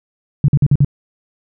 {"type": "tone bursts", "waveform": "sine", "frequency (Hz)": 142.2, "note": "C#3", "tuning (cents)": 45, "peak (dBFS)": -7, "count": 5, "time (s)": [0.44, 0.847], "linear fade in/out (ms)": 2, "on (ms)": 43, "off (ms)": 48, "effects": []}